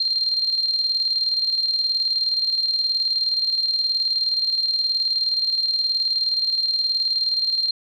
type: tone with tremolo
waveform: sine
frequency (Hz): 4186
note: C8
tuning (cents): 0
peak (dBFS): -17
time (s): 0-7.71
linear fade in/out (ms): 5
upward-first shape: square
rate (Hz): 19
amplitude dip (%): 45
effects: none